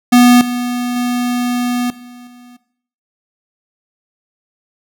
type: tone with level steps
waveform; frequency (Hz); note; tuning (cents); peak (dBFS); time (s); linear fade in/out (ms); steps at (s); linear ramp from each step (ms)
square; 244.9; B3; -14; -5 / -17 / -15 / -34 / -38; 0.12-2.57; 10; 0.41 / 0.96 / 1.9 / 2.27; 2
effects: noise-tail reverb RT60 0.6 s tail -17 dB re dry